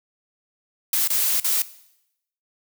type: noise with dropouts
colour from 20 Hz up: blue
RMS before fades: -21 dBFS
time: 0.93-1.62 s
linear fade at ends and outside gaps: 2 ms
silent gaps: 1.076-1.102 / 1.4-1.444 s
effects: noise-tail reverb RT60 0.8 s tail -17 dB re dry

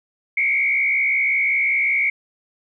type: tone with frequency modulation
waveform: sine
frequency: 2217 Hz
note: C#7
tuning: in tune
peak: -16 dBFS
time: 0.37-2.1 s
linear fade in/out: 5 ms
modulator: 65.3 Hz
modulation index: 1.5
effects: none

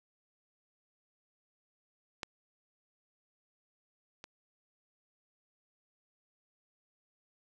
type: clicks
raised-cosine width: 0.2 ms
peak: -19 / -28 dBFS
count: 2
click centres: 2.232 / 4.241 s
effects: none

